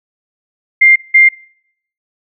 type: tone pair in turn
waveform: sine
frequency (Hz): 2100 / 2100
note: C7 / C7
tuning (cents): +6 / +6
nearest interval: unison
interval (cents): 0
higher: neither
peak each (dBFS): -3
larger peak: neither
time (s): 0.81-0.96 / 1.14-1.29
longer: neither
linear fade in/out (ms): 10
effects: noise-tail reverb RT60 0.7 s tail -25 dB re dry